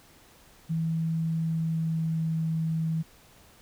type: tone with pitch glide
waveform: sine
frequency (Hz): 162.6 to 161.2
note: E3 to E3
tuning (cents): -23 to -38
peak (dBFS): -25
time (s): 0.69-3.03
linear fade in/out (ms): 20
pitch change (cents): -15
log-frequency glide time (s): 1.31-2.29
effects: pink hiss -56 dBFS RMS until 3.61 s